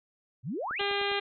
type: exponential sweep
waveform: sine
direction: up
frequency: 105.2 to 4013 Hz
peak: -31 dBFS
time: 0.43-0.83 s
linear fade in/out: 50 ms
type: click train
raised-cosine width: 1 ms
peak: -30 dBFS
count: 5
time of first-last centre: 0.71-1.116 s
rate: 9.86 Hz
type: harmonic tone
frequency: 402.3 Hz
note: G4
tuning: 45 cents sharp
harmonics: 1 / 2 / 3 / 4 / 5 / 6 / 7 / 8 / 9 / 10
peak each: -32 / -35 / -38 / -37 / -37 / -37 / -39 / -37 / -41 / -41 dBFS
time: 0.79-1.2 s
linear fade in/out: 10 ms
effects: none